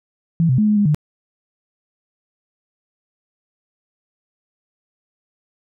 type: tone with pitch steps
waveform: sine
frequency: 166.1 / 128.6 / 212.6 / 210.7 / 204.9 / 150.1 Hz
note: E3 / C3 / G#3 / G#3 / G#3 / D3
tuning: +13 / -30 / +41 / +25 / -23 / +38 cents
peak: -12 dBFS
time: 0.4-0.946 s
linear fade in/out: 0 ms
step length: 91 ms
effects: none